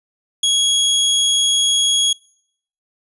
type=tone; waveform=sawtooth; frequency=3322 Hz; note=G#7; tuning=in tune; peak=-10 dBFS; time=0.43-2.13 s; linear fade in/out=5 ms; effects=noise-tail reverb RT60 0.7 s tail -26 dB re dry + resampled to 24000 Hz